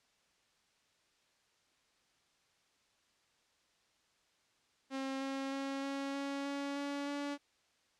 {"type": "tone with pitch steps", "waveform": "sawtooth", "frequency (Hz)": [268.3, 270.8, 273.3, 275.8, 278.4, 281, 283.6, 286.2], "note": ["C4", "C#4", "C#4", "C#4", "C#4", "C#4", "C#4", "D4"], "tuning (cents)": [44, -40, -24, -9, 8, 24, 40, -45], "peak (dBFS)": -33, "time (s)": [4.9, 7.38], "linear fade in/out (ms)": 50, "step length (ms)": 310, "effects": ["white hiss -73 dBFS RMS until 7.99 s", "low-pass 6000 Hz 12 dB/octave"]}